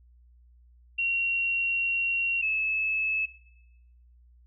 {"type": "tone pair in turn", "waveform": "sine", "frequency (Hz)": [2744, 2601], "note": ["F7", "E7"], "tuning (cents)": [-31, -24], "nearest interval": "minor second", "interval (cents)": 93, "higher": "first", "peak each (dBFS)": -24, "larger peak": "neither", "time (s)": [[0.98, 2.42], [2.42, 3.26]], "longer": "first", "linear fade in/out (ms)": 10, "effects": ["noise-tail reverb RT60 0.9 s tail -17 dB re dry", "added 60 Hz sine -54 dBFS peak until 4.46 s"]}